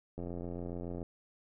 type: click train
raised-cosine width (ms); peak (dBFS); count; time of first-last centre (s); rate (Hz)
2; -28; 75; 0.18-1.029; 87.2
effects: none